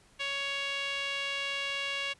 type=tone with band-pass filter; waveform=sawtooth; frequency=557 Hz; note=C#5; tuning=8 cents sharp; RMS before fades=-34 dBFS; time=0.19-2.14 s; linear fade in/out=20 ms; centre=2800 Hz; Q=2.6; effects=pink hiss -62 dBFS RMS until 2.19 s + resampled to 24000 Hz